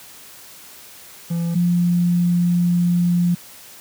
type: tone pair in turn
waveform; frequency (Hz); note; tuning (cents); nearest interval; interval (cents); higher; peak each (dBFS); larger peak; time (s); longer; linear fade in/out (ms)
triangle / sine; 169.3 / 174.87; E3 / F3; +46 / +3; minor second; 57; second; -17 / -14; second; 1.3-1.55 / 1.55-3.35; second; 10
effects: white hiss -42 dBFS RMS until 3.8 s + high-pass 60 Hz 12 dB/octave